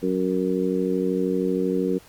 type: harmonic tone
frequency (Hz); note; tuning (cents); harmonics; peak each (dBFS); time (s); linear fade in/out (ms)
92.9; F#2; +7; 2 / 3 / 4 / 5; -26 / -26 / -26 / -26; 0.02-1.99; 20
effects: pink hiss -51 dBFS RMS until 2.08 s + Opus 48 kbps